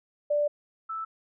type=tone pair in turn; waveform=sine; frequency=588 / 1317 Hz; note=D5 / E6; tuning=+2 / -2 cents; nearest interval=octave + major second; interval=1396 cents; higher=second; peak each=-22 / -31 dBFS; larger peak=first; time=0.3-0.48 / 0.89-1.05 s; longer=first; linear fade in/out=10 ms; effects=none